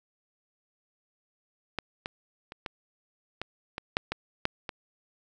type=clicks; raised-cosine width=0.3 ms; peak=-14 / -17 / -25 / -18 / -17 / -18 / -8 / -14 / -9 / -18 dBFS; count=10; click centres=1.787 / 2.059 / 2.521 / 2.662 / 3.416 / 3.781 / 3.969 / 4.12 / 4.454 / 4.692 s; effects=none